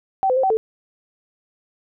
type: tone with pitch steps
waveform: sine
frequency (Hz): 770 / 509 / 527 / 766 / 441.6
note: G5 / C5 / C5 / G5 / A4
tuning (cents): -31 / -48 / +12 / -40 / +6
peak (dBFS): -15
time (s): 0.23-0.57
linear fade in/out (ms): 0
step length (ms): 68
effects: none